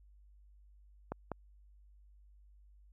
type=clicks; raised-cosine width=1 ms; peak=-23 dBFS; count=2; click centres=1.12 / 1.317 s; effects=added 50 Hz sine -58 dBFS peak until 2.92 s